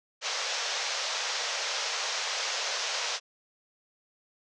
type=band-pass noise; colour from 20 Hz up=white; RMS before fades=-32 dBFS; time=0.21-3.2 s; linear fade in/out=50 ms; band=460 to 6400 Hz; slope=48 dB/octave; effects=none